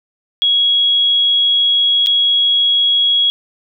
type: tone with dropouts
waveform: sine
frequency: 3322 Hz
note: G#7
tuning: in tune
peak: -10 dBFS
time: 0.42-3.3 s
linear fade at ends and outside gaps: 0 ms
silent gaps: 2.062-2.07 s
effects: none